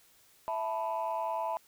sine chord, E suspended fourth, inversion none, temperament just, 659.3 / 879 / 988.9 Hz, E5 / A5 / B5, 0 / -2 / +2 cents, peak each -34 dBFS, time 0.48-1.57 s, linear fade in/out 0 ms, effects tanh soft clip ceiling -25 dBFS + white hiss -63 dBFS RMS until 1.67 s

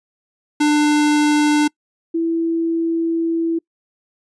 square / sine tone pair in turn, 297.9 / 330.9 Hz, D4 / E4, +25 / +7 cents, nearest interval major second, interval 182 cents, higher second, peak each -13 / -16 dBFS, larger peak first, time 0.6-1.68 / 2.14-3.59 s, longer second, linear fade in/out 10 ms, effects noise-tail reverb RT60 0.1 s tail -26 dB re dry + resampled to 22050 Hz

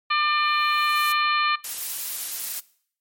harmonic tone, 598 Hz, D5, 31 cents sharp, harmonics 2 / 3 / 4 / 5 / 6 / 7, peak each -21 / -28 / -26 / -31 / -35 / -30 dBFS, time 0.1-1.56 s, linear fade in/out 10 ms
violet noise with exponential growth, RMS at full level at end -28 dBFS, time 0.2-1.12 s, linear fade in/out 1 ms, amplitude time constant 200 ms
blue noise, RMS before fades -29 dBFS, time 1.64-2.6 s, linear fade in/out 5 ms
effects noise-tail reverb RT60 0.6 s tail -21 dB re dry + MP3 64 kbps

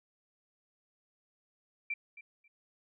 sine tone with echo, 2349 Hz, D7, in tune, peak -32 dBFS, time 1.9-1.94 s, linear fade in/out 5 ms, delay 270 ms, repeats 2, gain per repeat -15 dB, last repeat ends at 2.48 s, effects none

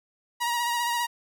sawtooth tone with vibrato, 951 Hz, A#5, 34 cents sharp, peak -21 dBFS, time 0.4-1.07 s, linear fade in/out 20 ms, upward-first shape sine, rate 15 Hz, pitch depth 30 cents each way, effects none

